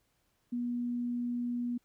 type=tone; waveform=sine; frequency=241.8 Hz; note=B3; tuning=36 cents flat; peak=-31 dBFS; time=0.52-1.78 s; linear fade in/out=10 ms; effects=pink hiss -75 dBFS RMS until 1.84 s